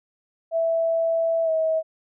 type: tone with pitch glide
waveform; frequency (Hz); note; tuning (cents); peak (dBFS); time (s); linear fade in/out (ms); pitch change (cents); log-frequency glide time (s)
sine; 659.3 to 640.5; E5 to E5; 0 to -50; -19; 0.51-1.83; 50; -50; 1.44-1.5
effects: none